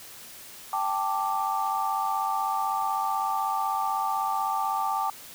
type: chord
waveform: sine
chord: G suspended second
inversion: none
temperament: equal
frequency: 784 / 880 / 1174.7 Hz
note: G5 / A5 / D6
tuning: 0 / 0 / 0 cents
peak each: -29 dBFS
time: 0.73-5.1 s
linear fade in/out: 2 ms
effects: white hiss -45 dBFS RMS until 5.34 s